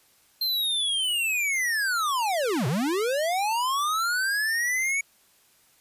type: linear two-way sweep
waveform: square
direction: down then up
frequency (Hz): 4186 to 115.4 to 2255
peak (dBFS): -24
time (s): 0.41-5.01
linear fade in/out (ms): 5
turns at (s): 2.67
effects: white hiss -61 dBFS RMS until 5.8 s + resampled to 32000 Hz